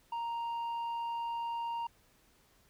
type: tone with tanh clipping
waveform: triangle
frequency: 932.3 Hz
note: A#5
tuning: in tune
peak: -35 dBFS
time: 0.12-1.87 s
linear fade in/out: 5 ms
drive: 9 dB
effects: pink hiss -67 dBFS RMS until 2.69 s

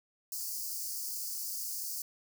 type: high-pass noise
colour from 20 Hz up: white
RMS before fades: -38 dBFS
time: 0.32-2.02 s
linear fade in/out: 2 ms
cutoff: 4500 Hz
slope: 96 dB/octave
effects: none

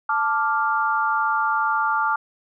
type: chord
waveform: sine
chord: D minor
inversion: second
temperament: equal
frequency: 880 / 1174.7 / 1396.9 Hz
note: A5 / D6 / F6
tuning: 0 / 0 / 0 cents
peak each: -23 dBFS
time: 0.09-2.16 s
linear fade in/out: 5 ms
effects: none

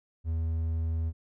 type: tone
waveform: triangle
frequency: 81.3 Hz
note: E2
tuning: 23 cents flat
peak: -25 dBFS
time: 0.24-1.13 s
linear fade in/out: 50 ms
effects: none

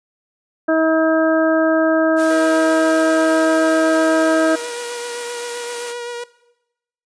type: harmonic tone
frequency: 320 Hz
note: D#4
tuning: 49 cents sharp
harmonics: 1 / 2 / 3 / 4 / 5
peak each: -16 / -16 / -30 / -25 / -23 dBFS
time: 0.68-4.56 s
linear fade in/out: 10 ms
type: high-pass noise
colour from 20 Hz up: white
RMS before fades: -31 dBFS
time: 2.16-5.95 s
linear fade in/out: 50 ms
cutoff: 260 Hz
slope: 48 dB/octave
type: tone with vibrato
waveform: sawtooth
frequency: 479.3 Hz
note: A#4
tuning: 48 cents sharp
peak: -22 dBFS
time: 2.3-6.24 s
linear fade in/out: 5 ms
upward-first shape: triangle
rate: 7.7 Hz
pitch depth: 24 cents each way
effects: noise-tail reverb RT60 0.9 s tail -18 dB re dry + resampled to 22050 Hz

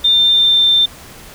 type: tone with pitch glide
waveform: sine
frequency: 3602 to 3579 Hz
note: A7 to A7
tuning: +40 to +29 cents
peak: -8 dBFS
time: 0.04-0.86 s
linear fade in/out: 10 ms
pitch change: -11 cents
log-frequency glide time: 0.18-0.59 s
effects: pink hiss -37 dBFS RMS until 1.34 s

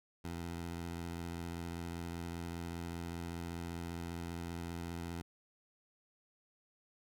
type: tone with vibrato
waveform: 15% pulse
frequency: 85.1 Hz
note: F2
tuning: 44 cents flat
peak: -34 dBFS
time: 0.24-5.22 s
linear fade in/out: 10 ms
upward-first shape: sine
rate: 15 Hz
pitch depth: 27 cents each way
effects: none

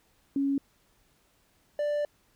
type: tone pair in turn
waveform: sine / triangle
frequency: 277.2 / 588.5 Hz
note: C#4 / D5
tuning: 0 / +3 cents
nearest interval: octave + minor second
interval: 1303 cents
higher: second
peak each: -24 dBFS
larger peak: neither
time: 0.36-0.58 / 1.79-2.05 s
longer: second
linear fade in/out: 2 ms
effects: pink hiss -67 dBFS RMS until 2.35 s

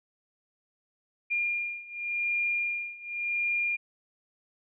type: beating tone pair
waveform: sine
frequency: 2408 / 2408.89 Hz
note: D7 / D7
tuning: +43 / +43 cents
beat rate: 0.89 Hz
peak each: -32 / -30 dBFS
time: 1.3-3.77 s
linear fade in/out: 20 ms
effects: none

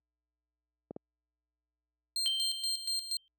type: clicks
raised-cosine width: 2 ms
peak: -25 dBFS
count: 2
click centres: 0.909 / 0.964 s
type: tone with tremolo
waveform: 35% pulse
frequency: 4186 Hz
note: C8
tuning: in tune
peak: -29 dBFS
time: 2.16-3.17 s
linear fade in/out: 2 ms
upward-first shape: square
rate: 4.2 Hz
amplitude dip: 70%
type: tone with exponential decay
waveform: sine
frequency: 3136 Hz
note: G7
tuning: in tune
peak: -27 dBFS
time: 2.26-3.28 s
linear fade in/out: 0 ms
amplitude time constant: 220 ms
effects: added 60 Hz sine -70 dBFS peak until 3.38 s + high-pass 200 Hz 12 dB/octave

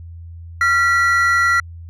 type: tone pair together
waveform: triangle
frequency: 1376 / 1946 Hz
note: F6 / B6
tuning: -26 / -26 cents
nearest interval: tritone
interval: 600 cents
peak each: -13 / -14 dBFS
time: 0.61-1.6 s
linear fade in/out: 2 ms
effects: added 84 Hz sine -32 dBFS peak until 1.89 s

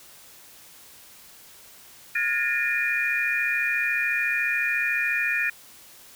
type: tone cluster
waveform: sine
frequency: 1426 / 1683 / 1817 / 2425 Hz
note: F6 / G#6 / A#6 / D#7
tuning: +36 / +23 / -45 / -45 cents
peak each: -32 / -31 / -26 / -25 dBFS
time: 2.15-5.5 s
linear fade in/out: 5 ms
effects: white hiss -49 dBFS RMS until 6.15 s

